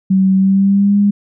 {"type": "tone with pitch glide", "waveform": "sine", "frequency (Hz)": [190.6, 203.1], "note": ["G3", "G#3"], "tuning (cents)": [-48, -38], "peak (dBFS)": -8, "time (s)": [0.1, 1.11], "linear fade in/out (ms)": 10, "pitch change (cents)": 110, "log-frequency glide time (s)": [0.36, 0.97], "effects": []}